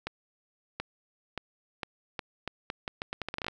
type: accelerating click train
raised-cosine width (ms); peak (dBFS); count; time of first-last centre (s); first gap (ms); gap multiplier
0.3; -17; 18; 0.07-3.483; 730; 0.79
effects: none